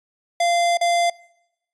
square tone with dropouts, 691 Hz, F5, 19 cents flat, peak -17 dBFS, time 0.4-1.1 s, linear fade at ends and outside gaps 5 ms, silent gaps 0.773-0.811 s, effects noise-tail reverb RT60 0.9 s tail -24 dB re dry + resampled to 22050 Hz

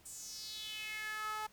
sawtooth tone with high-pass filter sweep, 430.1 Hz, A4, 39 cents flat, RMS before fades -43 dBFS, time 0.05-1.47 s, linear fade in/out 10 ms, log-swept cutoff 8400 to 950 Hz, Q 4.4, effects pink hiss -65 dBFS RMS until 1.52 s

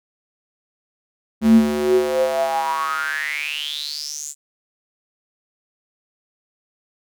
square tone with high-pass filter sweep, 74 Hz, D2, 14 cents sharp, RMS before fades -20 dBFS, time 1.41-4.35 s, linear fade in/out 50 ms, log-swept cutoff 190 to 7600 Hz, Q 10, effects none

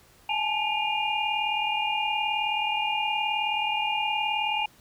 sine tone cluster, 834 / 873 / 2425 / 2810 Hz, G#5 / A5 / D#7 / F7, +7 / -14 / -45 / +10 cents, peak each -30 dBFS, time 0.29-4.66 s, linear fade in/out 5 ms, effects pink hiss -57 dBFS RMS until 4.8 s

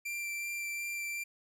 45% pulse tone with vibrato, 2358 Hz, D7, 6 cents sharp, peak -35 dBFS, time 0.05-1.24 s, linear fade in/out 10 ms, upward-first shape sine, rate 2.7 Hz, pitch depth 9 cents each way, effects none

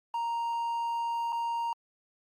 triangle tone with dropouts, 932.3 Hz, A#5, in tune, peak -27 dBFS, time 0.14-1.73 s, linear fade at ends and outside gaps 2 ms, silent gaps 1.323-1.327 s, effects Opus 32 kbps

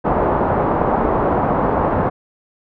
white low-pass noise, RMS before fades -17 dBFS, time 0.04-2.1 s, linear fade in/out 20 ms, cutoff 1000 Hz, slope 24 dB/octave, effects none

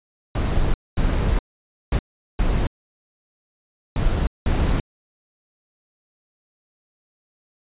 brown noise bursts at uneven times, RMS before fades -19 dBFS, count 6, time 0.35-0.74 / 0.97-1.39 / 1.92-1.99 / 2.39-2.67 / 3.96-4.27 / 4.46-4.8 s, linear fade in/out 2 ms, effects resampled to 8000 Hz

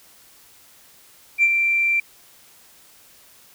sine tone with ADSR envelope, 2355 Hz, D7, 4 cents sharp, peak -10 dBFS, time 1.38-2 s, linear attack 50 ms, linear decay 51 ms, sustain -6 dB, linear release 4 ms, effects tanh soft clip ceiling -8 dBFS + white hiss -51 dBFS RMS until 3.54 s

